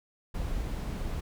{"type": "noise", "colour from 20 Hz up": "brown", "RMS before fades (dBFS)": -33, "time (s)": [0.34, 1.21], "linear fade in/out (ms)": 10, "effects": []}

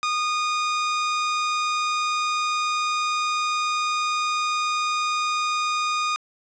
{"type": "tone", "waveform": "sawtooth", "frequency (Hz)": 1229, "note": "D#6", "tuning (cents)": -22, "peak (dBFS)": -18, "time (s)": [0.03, 6.16], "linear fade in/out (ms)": 0, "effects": ["resampled to 16000 Hz", "9-bit"]}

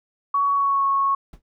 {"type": "tone with pitch glide", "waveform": "sine", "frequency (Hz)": [1123, 1101.2], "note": ["C#6", "C#6"], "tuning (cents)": [22, -12], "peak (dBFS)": -17, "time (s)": [0.34, 1.15], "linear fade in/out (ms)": 5, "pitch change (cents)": -34, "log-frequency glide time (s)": [0.53, 0.85]}
{"type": "noise with exponential decay", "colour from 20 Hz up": "brown", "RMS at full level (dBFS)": -33, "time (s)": [1.33, 1.42], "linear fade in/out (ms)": 2, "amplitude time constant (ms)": 19}
{"effects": []}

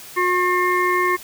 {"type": "harmonic tone with a mistuned harmonic", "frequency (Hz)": 360.6, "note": "F#4", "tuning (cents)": -45, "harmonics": [1, 3, 5, 6], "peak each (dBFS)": [-21, -19, -24, -24], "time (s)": [0.16, 1.17], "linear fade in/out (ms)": 20, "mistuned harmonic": 6, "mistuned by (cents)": -29, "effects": ["white hiss -39 dBFS RMS until 1.23 s"]}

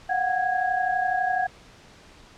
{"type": "tone cluster", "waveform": "sine", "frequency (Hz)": [715, 747, 1651], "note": ["F5", "F#5", "G#6"], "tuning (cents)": [41, 16, -11], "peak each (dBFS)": [-27, -24, -28], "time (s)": [0.09, 1.47], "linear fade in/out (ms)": 10, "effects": ["pink hiss -50 dBFS RMS until 2.37 s", "low-pass 6000 Hz 12 dB/octave"]}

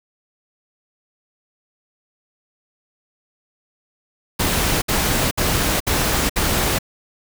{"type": "noise bursts", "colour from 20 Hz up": "pink", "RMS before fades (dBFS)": -19, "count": 5, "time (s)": [4.39, 6.788], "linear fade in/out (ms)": 10, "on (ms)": 430, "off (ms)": 62, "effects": []}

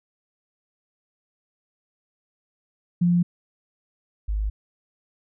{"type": "tone pair in turn", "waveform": "sine", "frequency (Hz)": [174.61, 51.91], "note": ["F3", "G#1"], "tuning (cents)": [0, 0], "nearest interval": "octave + major sixth", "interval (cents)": 2100, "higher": "first", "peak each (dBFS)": [-16, -22], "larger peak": "first", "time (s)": [[3.01, 3.23], [4.28, 4.5]], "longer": "neither", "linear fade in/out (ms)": 10, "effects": []}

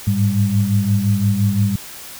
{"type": "tone cluster", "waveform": "sine", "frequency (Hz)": [102.6, 108.4, 197.6], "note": ["G#2", "A2", "G3"], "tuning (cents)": [-21, -25, 14], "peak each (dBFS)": -18, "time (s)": [0.07, 1.76], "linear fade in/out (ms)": 5, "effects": ["white hiss -35 dBFS RMS until 2.19 s"]}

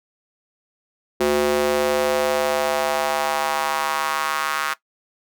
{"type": "tone with high-pass filter sweep", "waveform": "square", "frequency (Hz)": 73.42, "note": "D2", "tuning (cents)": 0, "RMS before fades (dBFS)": -21, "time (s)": [1.2, 4.74], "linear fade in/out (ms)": 10, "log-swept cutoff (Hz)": [360, 1300], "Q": 2.4, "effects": ["noise-tail reverb RT60 0.1 s tail -17 dB re dry"]}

